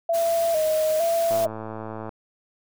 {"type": "tone with vibrato", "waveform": "sine", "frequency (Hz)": 647, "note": "E5", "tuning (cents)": -32, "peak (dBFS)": -19, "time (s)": [0.09, 1.47], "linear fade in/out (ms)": 5, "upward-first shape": "square", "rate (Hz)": 1.1, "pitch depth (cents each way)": 61}
{"type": "noise", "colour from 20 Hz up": "white", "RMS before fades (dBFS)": -35, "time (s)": [0.13, 1.46], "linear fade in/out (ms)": 20}
{"type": "click train", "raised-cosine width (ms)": 1, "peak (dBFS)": -20, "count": 87, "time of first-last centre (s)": [1.31, 2.092], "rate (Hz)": 110}
{"effects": []}